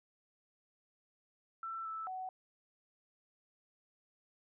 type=tone with pitch steps; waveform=sine; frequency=1337 / 1316 / 748 Hz; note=E6 / E6 / F#5; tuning=+24 / -3 / +19 cents; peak=-39 dBFS; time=1.63-2.29 s; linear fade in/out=2 ms; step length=220 ms; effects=none